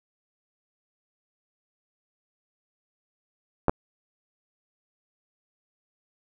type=clicks; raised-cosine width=1 ms; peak=-7 dBFS; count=2; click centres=3.683 / 3.695 s; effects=none